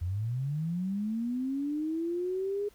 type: linear sweep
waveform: sine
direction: up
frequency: 82.41 to 415.3 Hz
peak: -29 dBFS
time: 0.01-2.69 s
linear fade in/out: 10 ms
effects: pink hiss -62 dBFS RMS until 2.74 s